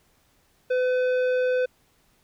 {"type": "tone with tanh clipping", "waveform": "sine", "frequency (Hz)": 505, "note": "B4", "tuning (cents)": 39, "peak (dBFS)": -22, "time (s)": [0.7, 1.66], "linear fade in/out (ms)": 10, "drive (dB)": 11, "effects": ["pink hiss -64 dBFS RMS until 2.23 s"]}